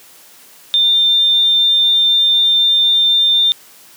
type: tone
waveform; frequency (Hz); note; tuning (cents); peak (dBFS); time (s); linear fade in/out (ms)
sine; 3598; A7; +38; -9; 0.74-3.52; 0
effects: white hiss -43 dBFS RMS until 3.96 s + high-pass 150 Hz 12 dB/octave